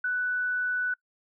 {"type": "tone", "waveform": "sine", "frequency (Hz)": 1488, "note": "F#6", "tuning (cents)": 9, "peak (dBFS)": -25, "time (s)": [0.04, 0.94], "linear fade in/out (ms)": 5, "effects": ["noise-tail reverb RT60 0.1 s tail -25 dB re dry"]}